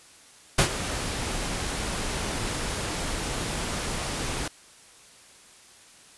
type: noise with ADSR envelope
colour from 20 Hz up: pink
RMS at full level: -17 dBFS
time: 0.58-4.48 s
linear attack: 9 ms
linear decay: 90 ms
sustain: -13 dB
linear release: 4 ms
effects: white hiss -52 dBFS RMS until 6.17 s + resampled to 24000 Hz